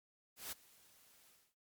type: noise with ADSR envelope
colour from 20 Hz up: white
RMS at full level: -43 dBFS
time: 0.36-1.55 s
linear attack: 160 ms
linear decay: 14 ms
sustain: -23 dB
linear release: 260 ms
effects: MP3 96 kbps